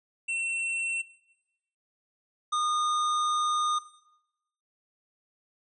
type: tone pair in turn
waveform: square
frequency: 2705 / 1223.2 Hz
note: E7 / D#6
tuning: +44 / -30 cents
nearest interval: octave + major second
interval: 1374 cents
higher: first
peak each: -29 / -26 dBFS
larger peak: second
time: 0.28-1.02 / 2.52-3.79 s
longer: second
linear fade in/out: 10 ms
effects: noise-tail reverb RT60 0.9 s tail -17 dB re dry + resampled to 22050 Hz